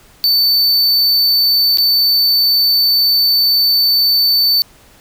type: tone with dropouts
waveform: square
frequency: 4531 Hz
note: C#8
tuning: 37 cents sharp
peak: -10 dBFS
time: 0.24-4.62 s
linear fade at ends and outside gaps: 0 ms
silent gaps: 1.773-1.784 s
effects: pink hiss -46 dBFS RMS until 5 s